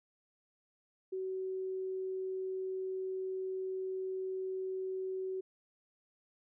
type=tone; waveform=sine; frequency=377 Hz; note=F#4; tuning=32 cents sharp; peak=-35 dBFS; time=1.12-5.41 s; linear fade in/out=10 ms; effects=none